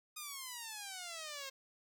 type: exponential sweep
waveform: 5% pulse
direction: down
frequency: 1244.5 to 530 Hz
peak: -32 dBFS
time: 0.16-1.5 s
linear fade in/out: 10 ms
effects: none